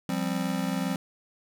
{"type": "chord", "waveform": "square", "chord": "F suspended second", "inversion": "none", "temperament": "just", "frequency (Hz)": [174.61, 196.44, 261.9], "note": ["F3", "G3", "C4"], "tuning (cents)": [0, 4, 2], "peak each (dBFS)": -32, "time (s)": [0.09, 0.96], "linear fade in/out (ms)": 2, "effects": ["10-bit"]}